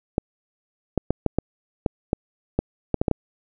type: clicks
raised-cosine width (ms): 2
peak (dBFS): -6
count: 12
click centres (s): 0.181 / 0.977 / 1.106 / 1.263 / 1.386 / 1.862 / 2.131 / 2.59 / 2.943 / 3.015 / 3.082 / 3.113
effects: none